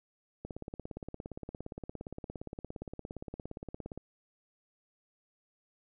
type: click train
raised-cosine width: 2 ms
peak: -27 dBFS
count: 62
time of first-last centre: 0.45-3.976 s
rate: 17.3 Hz
effects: none